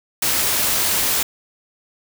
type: noise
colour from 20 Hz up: white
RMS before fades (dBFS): -19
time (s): 0.22-1.23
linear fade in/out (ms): 5
effects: none